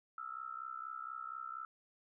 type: tone with amplitude modulation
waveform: sine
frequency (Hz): 1318.5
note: E6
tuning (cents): 0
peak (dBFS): -38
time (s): 0.18-1.65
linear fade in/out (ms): 2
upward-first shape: sine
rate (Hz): 64.2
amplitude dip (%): 90
effects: none